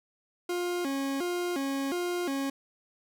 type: tone with vibrato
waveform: 40% pulse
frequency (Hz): 311.1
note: D#4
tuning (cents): 0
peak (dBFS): -28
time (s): 0.49-2.5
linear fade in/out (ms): 5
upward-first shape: square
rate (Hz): 1.4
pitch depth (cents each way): 220
effects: none